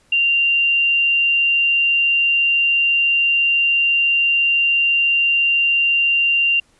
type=tone; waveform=sine; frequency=2777 Hz; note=F7; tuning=10 cents flat; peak=-13 dBFS; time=0.12-6.6 s; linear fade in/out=5 ms; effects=pink hiss -57 dBFS RMS until 6.79 s + resampled to 24000 Hz